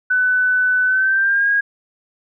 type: tone with pitch glide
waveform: sine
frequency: 1500 to 1635.8 Hz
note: F#6 to G#6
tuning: +23 to -27 cents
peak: -13 dBFS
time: 0.1-1.61 s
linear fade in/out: 10 ms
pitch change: +150 cents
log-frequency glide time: 0.84-1.5 s
effects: none